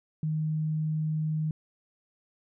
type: tone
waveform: sine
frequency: 155.56 Hz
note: D#3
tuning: in tune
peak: -26 dBFS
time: 0.23-1.51 s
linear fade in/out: 2 ms
effects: none